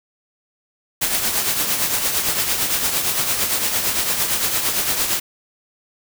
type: noise with tremolo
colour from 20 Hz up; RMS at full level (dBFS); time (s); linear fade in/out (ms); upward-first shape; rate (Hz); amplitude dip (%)
white; -18; 1.01-5.2; 10; triangle; 8.8; 55
effects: none